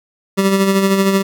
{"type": "tone with tremolo", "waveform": "25% pulse", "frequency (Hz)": 194.6, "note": "G3", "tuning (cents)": -12, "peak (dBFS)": -6, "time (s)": [0.37, 1.23], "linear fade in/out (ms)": 20, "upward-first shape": "sine", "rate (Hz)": 13, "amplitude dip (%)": 45, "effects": []}